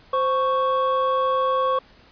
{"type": "tone pair together", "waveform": "triangle", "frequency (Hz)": [520.7, 1108.7], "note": ["C5", "C#6"], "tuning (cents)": [-8, 0], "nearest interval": "octave + minor second", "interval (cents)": 1308, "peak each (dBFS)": [-20, -19], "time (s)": [0.13, 1.79], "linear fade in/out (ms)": 5, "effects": ["pink hiss -52 dBFS RMS until 2.11 s", "resampled to 11025 Hz"]}